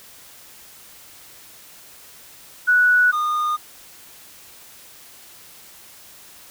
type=tone pair in turn; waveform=sine / triangle; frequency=1474 / 1221.4 Hz; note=F#6 / D#6; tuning=-7 / -32 cents; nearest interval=minor third; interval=325 cents; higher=first; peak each=-12 / -17 dBFS; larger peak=first; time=2.67-3.12 / 3.12-3.57 s; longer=neither; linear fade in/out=20 ms; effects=white hiss -45 dBFS RMS until 6.5 s